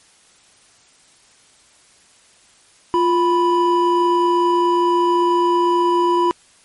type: tone pair together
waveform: triangle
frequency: 349.2 / 987.8 Hz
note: F4 / B5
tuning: 0 / 0 cents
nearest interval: octave + tritone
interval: 1800 cents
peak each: -14 dBFS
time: 2.94-6.31 s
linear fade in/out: 0 ms
effects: white hiss -52 dBFS RMS until 6.64 s + MP3 48 kbps